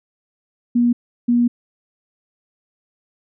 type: tone bursts at uneven times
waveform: sine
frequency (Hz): 240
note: B3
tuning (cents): -49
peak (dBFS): -12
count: 2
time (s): 0.75-0.93 / 1.28-1.48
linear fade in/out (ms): 10
effects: none